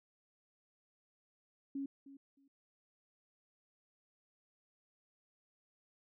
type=tone with echo; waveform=sine; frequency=275.8 Hz; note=C#4; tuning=9 cents flat; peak=-37 dBFS; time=1.75-1.86 s; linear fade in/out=5 ms; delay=310 ms; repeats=2; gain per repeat=-15 dB; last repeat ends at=2.48 s; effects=none